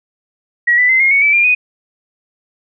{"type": "tone with pitch steps", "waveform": "sine", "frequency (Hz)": [1913, 1986.2, 2062, 2141, 2223, 2308, 2396, 2488], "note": ["A#6", "B6", "C7", "C7", "C#7", "D7", "D7", "D#7"], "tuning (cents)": [44, 9, -26, 39, 4, -31, 34, -1], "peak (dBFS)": -8, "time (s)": [0.67, 1.55], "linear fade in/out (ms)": 10, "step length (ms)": 110, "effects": []}